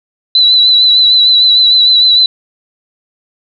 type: tone with vibrato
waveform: sine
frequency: 3977 Hz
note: B7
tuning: 11 cents sharp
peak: -4 dBFS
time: 0.35-2.26 s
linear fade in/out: 2 ms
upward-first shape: triangle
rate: 6.6 Hz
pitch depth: 45 cents each way
effects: none